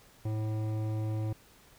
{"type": "tone with hard clipping", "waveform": "sine", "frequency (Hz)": 108.5, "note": "A2", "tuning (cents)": -24, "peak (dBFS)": -32, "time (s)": [0.25, 1.33], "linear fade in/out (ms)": 5, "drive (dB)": 13, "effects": ["pink hiss -59 dBFS RMS until 1.78 s"]}